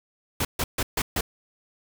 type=noise bursts; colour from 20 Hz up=pink; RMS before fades=-25 dBFS; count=5; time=0.4-1.21 s; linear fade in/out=5 ms; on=50 ms; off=140 ms; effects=none